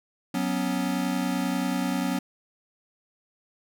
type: chord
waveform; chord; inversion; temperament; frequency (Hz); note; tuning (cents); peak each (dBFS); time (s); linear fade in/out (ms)
square; F# suspended fourth; none; equal; 185 / 246.9 / 277.2; F#3 / B3 / C#4; 0 / 0 / 0; -30; 0.34-2.19; 5
effects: none